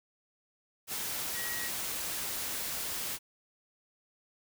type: tone in noise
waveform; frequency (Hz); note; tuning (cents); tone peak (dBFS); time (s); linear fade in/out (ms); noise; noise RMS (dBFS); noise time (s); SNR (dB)
sine; 1906; A#6; +38; -39; 1.33-1.71; 50; white; -36; 0.87-3.19; -6
effects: none